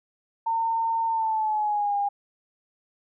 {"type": "tone with pitch glide", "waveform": "sine", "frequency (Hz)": [909, 809.8], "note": ["A#5", "G#5"], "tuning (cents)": [-44, -44], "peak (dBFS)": -22, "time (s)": [0.46, 2.09], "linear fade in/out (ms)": 10, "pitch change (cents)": -200, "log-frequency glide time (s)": [1.07, 1.96], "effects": []}